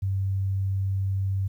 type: tone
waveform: sine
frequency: 96.8 Hz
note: G2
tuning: 21 cents flat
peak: -23 dBFS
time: 0.02-1.48 s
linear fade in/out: 10 ms
effects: 10-bit

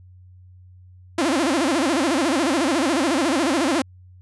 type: tone with vibrato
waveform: sawtooth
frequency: 300.5 Hz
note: D4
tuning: 40 cents sharp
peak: -14 dBFS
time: 1.18-3.82 s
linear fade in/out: 5 ms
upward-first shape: sine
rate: 14 Hz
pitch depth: 270 cents each way
effects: added 91 Hz sine -44 dBFS peak until 4.21 s + resampled to 24000 Hz

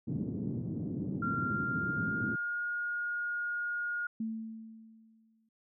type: band-pass noise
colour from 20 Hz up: white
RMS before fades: -36 dBFS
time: 0.07-2.36 s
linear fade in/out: 10 ms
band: 110 to 270 Hz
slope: 24 dB/octave
type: tone with pitch glide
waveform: sine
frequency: 1381 to 1430.5 Hz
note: F6 to F6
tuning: -20 to +41 cents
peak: -32 dBFS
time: 1.22-4.07 s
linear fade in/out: 5 ms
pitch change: +61 cents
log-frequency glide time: 1.36-2.62 s
type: tone with exponential decay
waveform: sine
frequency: 222.6 Hz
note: A3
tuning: 20 cents sharp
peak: -31 dBFS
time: 4.2-5.49 s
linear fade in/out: 5 ms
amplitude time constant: 280 ms
effects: none

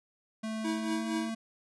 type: tone with pitch glide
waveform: square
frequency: 220 to 224.6 Hz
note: A3 to A3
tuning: 0 to +36 cents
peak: -34 dBFS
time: 0.43-1.35 s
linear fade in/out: 10 ms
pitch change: +36 cents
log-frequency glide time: 0.77-1.09 s
type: tone with tremolo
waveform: square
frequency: 322.4 Hz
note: E4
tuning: 38 cents flat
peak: -30 dBFS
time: 0.64-1.3 s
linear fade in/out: 10 ms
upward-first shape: triangle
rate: 4.3 Hz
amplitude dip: 80%
effects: resampled to 24000 Hz

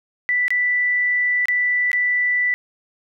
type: tone with dropouts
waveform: sine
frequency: 1975.5 Hz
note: B6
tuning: in tune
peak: -16 dBFS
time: 0.29-2.54 s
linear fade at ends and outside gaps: 0 ms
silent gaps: 0.481-0.505 / 1.456-1.484 / 1.916-1.931 s
effects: none

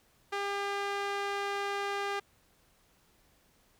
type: tone with band-pass filter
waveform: sawtooth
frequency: 401.2 Hz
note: G4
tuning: 40 cents sharp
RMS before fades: -34 dBFS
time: 0.32-2.2 s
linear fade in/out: 10 ms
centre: 1500 Hz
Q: 0.64
effects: pink hiss -67 dBFS RMS until 3.79 s

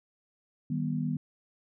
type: chord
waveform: sine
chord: Eb augmented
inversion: none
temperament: just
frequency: 155.56 / 194.45 / 243.1 Hz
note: Eb3 / G3 / B3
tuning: 0 / -14 / -27 cents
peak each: -31 / -35 / -32 dBFS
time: 0.7-1.17 s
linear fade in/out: 5 ms
effects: none

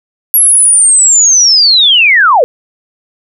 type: linear sweep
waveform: sine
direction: down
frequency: 11450 to 447.5 Hz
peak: -3 dBFS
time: 0.34-2.44 s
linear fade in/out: 0 ms
effects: none

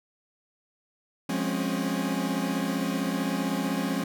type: chord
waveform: 40% pulse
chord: Db major seventh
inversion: first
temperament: equal with one note detuned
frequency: 177.15 / 207.7 / 261.6 / 277.2 Hz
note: F3 / Ab3 / C4 / Db4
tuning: +25 / 0 / 0 / 0 cents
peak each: -31 dBFS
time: 1.29-4.04 s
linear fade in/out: 5 ms
effects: none

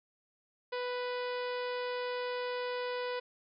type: harmonic tone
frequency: 494.5 Hz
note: B4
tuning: 2 cents sharp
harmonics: 1 / 2 / 3 / 4 / 5 / 6 / 7 / 8 / 9 / 10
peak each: -35 / -41 / -45 / -47 / -49 / -51 / -52 / -53 / -54 / -55 dBFS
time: 0.72-3.2 s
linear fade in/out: 10 ms
effects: none

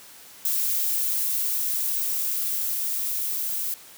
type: noise with level ramp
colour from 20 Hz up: violet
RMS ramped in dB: -24 to -28 dBFS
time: 0.45-3.74 s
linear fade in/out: 2 ms
effects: white hiss -47 dBFS RMS until 3.97 s + high-pass 80 Hz 12 dB/octave

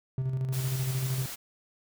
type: tone with tremolo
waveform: triangle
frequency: 130.81 Hz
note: C3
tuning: in tune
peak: -24 dBFS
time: 0.18-1.26 s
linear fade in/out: 2 ms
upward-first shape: square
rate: 13 Hz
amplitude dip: 40%
type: noise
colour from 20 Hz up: white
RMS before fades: -39 dBFS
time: 0.52-1.36 s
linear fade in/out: 20 ms
effects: none

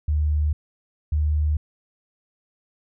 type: tone pair in turn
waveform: sine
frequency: 75.3 / 75.64 Hz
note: D2 / D#2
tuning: +44 / -48 cents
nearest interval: unison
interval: 8 cents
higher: second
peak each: -18 dBFS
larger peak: neither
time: 0.08-0.53 / 1.12-1.57 s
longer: neither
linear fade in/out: 5 ms
effects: none

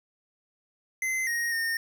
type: tone with pitch steps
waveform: square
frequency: 2057 / 1872 / 1831 Hz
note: C7 / A#6 / A#6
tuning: -30 / +7 / -32 cents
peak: -27 dBFS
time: 1.02-1.77 s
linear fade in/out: 2 ms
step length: 250 ms
effects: none

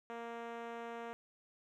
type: tone with band-pass filter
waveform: 5% pulse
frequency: 233.1 Hz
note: A#3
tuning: in tune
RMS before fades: -45 dBFS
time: 0.1-1.13 s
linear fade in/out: 0 ms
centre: 480 Hz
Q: 0.97
effects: none

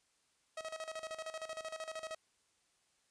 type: tone with tremolo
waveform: sawtooth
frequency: 638 Hz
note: D#5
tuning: 43 cents sharp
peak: -36 dBFS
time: 0.57-2.15 s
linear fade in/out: 5 ms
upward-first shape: square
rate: 13 Hz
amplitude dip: 75%
effects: white hiss -75 dBFS RMS until 3.1 s + resampled to 22050 Hz

